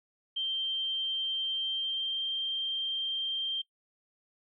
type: tone with pitch glide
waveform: sine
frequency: 3145 to 3165 Hz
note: G7 to G7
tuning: +5 to +16 cents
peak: -29 dBFS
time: 0.36-3.62 s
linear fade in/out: 10 ms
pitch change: +11 cents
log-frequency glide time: 1.52-2.24 s
effects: noise-tail reverb RT60 0.1 s tail -22 dB re dry